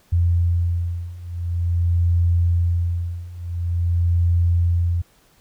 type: beating tone pair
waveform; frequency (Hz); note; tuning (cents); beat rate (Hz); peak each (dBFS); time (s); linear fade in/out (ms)
sine; 85.9 / 86.37; F2 / F2; -28 / -19; 0.47; -21 / -19; 0.12-5.02; 10
effects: pink hiss -57 dBFS RMS until 5.4 s